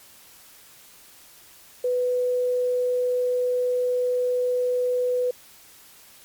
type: tone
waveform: sine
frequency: 496.8 Hz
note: B4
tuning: 10 cents sharp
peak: -20 dBFS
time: 1.84-5.31 s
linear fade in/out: 5 ms
effects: white hiss -50 dBFS RMS until 6.24 s + MP3 96 kbps